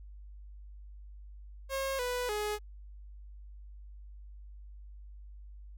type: tone with pitch steps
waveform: sawtooth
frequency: 540 / 494 / 419.9 Hz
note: C#5 / B4 / G#4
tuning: -45 / 0 / +19 cents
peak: -28 dBFS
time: 1.69-2.59 s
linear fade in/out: 50 ms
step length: 300 ms
effects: added 50 Hz sine -46 dBFS peak until 5.77 s